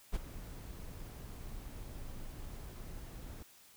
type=noise with ADSR envelope; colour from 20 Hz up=brown; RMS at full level=-32 dBFS; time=0.12-3.43 s; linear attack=31 ms; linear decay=25 ms; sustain=-14 dB; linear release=6 ms; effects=white hiss -61 dBFS RMS until 3.76 s